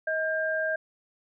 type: tone pair together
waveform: sine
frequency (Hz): 633 / 1598.5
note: D#5 / G6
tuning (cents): +30 / +33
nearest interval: octave + major third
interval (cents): 1603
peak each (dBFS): -28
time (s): 0.07-0.76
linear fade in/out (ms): 5
effects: none